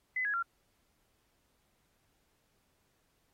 sine tone with pitch steps, 2018 / 1667.8 / 1378.3 Hz, B6 / G#6 / F6, +37 / +7 / -23 cents, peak -30 dBFS, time 0.16-0.427 s, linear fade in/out 5 ms, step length 89 ms, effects pink hiss -75 dBFS RMS until 3.33 s + AAC 48 kbps

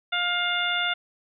harmonic tone, 706 Hz, F5, 19 cents sharp, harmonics 1 / 2 / 3 / 4 / 5, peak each -32 / -27 / -30 / -30 / -29 dBFS, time 0.12-0.94 s, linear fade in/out 10 ms, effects none

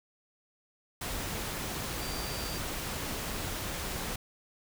sine tone in noise, 4699 Hz, D8, in tune, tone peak -43 dBFS, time 2.01-2.58 s, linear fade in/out 5 ms, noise pink, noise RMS -36 dBFS, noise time 1.01-4.16 s, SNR -10 dB, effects none

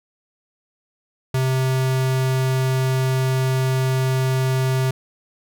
square tone, 130.81 Hz, C3, in tune, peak -18 dBFS, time 1.34-4.91 s, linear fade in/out 5 ms, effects none

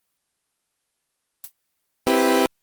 blue noise with exponential decay, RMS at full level -29 dBFS, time 1.44-1.52 s, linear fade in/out 1 ms, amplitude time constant 17 ms
30% pulse chord, C major seventh, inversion none, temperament equal, 261.6 / 329.6 / 392 / 493.9 Hz, C4 / E4 / G4 / B4, 0 / 0 / 0 / 0 cents, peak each -18 / -20 / -18 / -19 dBFS, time 2.07-2.46 s, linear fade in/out 0 ms
effects white hiss -74 dBFS RMS until 2.62 s + Opus 24 kbps

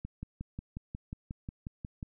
click train, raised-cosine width 5 ms, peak -26 dBFS, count 12, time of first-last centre 0.05-2.028 s, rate 5.56 Hz, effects none

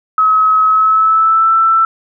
sine tone with pitch glide, 1281 to 1330.8 Hz, E6 to E6, -50 to +16 cents, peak -7 dBFS, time 0.18-1.85 s, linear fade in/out 2 ms, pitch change +66 cents, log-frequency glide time 0.66-1.54 s, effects none

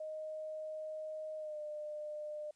sine tone with pitch glide, 622 to 602.2 Hz, D#5 to D5, -1 to +43 cents, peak -40 dBFS, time 0-2.51 s, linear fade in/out 5 ms, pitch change -56 cents, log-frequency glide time 1.37-1.59 s, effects white hiss -75 dBFS RMS until 2.55 s + resampled to 22050 Hz

